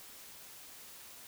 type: silence
effects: white hiss -52 dBFS RMS until 1.27 s